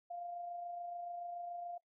sine tone with amplitude modulation, 698.5 Hz, F5, in tune, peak -40 dBFS, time 0.1-1.78 s, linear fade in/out 10 ms, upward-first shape sine, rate 27 Hz, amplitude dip 35%, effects noise-tail reverb RT60 0.1 s tail -20 dB re dry

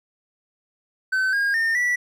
triangle tone with pitch steps, 1528 / 1625 / 1819 / 1956 Hz, G6 / G#6 / A#6 / B6, -45 / -38 / -43 / -17 cents, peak -17 dBFS, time 1.12-1.96 s, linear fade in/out 10 ms, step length 210 ms, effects none

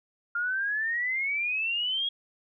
sine exponential sweep, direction up, 1396.9 to 3322 Hz, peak -26 dBFS, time 0.35-2.09 s, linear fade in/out 5 ms, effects none

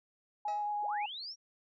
sine tone with vibrato, 831 Hz, G#5, 1 cent sharp, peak -32 dBFS, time 0.45-1.06 s, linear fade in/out 5 ms, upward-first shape sine, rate 8.8 Hz, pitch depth 11 cents each way
40% pulse tone with exponential decay, 641 Hz, E5, 49 cents flat, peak -40 dBFS, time 0.48-0.77 s, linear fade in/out 1 ms, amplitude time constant 61 ms
sine linear sweep, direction up, 263.2 to 5740 Hz, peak -40 dBFS, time 0.82-1.36 s, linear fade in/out 50 ms
effects resampled to 16000 Hz

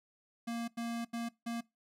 square tone bursts at uneven times, 233.1 Hz, A#3, in tune, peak -36 dBFS, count 4, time 0.47-0.68 / 0.77-1.05 / 1.13-1.29 / 1.46-1.61 s, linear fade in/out 10 ms, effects noise-tail reverb RT60 0.2 s tail -21 dB re dry + low-pass 12000 Hz 12 dB/octave

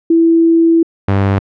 sine / sawtooth tone pair in turn, 330.9 / 98.38 Hz, E4 / G2, +7 / +7 cents, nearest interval octave + major sixth, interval 2100 cents, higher first, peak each -6 dBFS, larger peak neither, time 0.1-0.83 / 1.08-1.39 s, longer first, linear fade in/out 5 ms, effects low-pass 2000 Hz 12 dB/octave

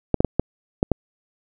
clicks, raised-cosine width 2 ms, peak -3 dBFS, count 6, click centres 0.143 / 0.205 / 0.247 / 0.396 / 0.829 / 0.917 s, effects none

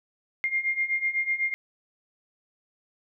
sine beating tone pair, 2113 / 2121 Hz, C7 / C7, +16 / +23 cents, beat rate 8 Hz, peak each -29 / -26 dBFS, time 0.44-1.54 s, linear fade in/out 0 ms, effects none

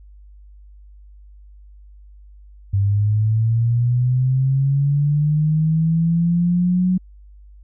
sine linear sweep, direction up, 97.7 to 185 Hz, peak -14 dBFS, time 2.73-6.98 s, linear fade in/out 10 ms, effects added 50 Hz sine -41 dBFS peak until 7.63 s

